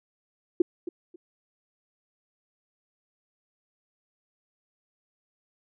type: tone with echo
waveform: sine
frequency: 349.2 Hz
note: F4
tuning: in tune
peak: -15 dBFS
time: 0.6-0.62 s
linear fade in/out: 5 ms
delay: 270 ms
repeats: 2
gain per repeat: -14 dB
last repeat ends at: 1.16 s
effects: none